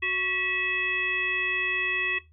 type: harmonic tone with a mistuned harmonic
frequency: 370 Hz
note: F#4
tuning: in tune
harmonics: 1 / 3 / 5 / 7 / 9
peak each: -37 / -38 / -29 / -28 / -39 dBFS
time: 0.02-2.19 s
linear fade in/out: 10 ms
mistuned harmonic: 5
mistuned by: +87 cents
effects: noise-tail reverb RT60 0.2 s tail -17 dB re dry + added 79 Hz sine -54 dBFS peak until 2.32 s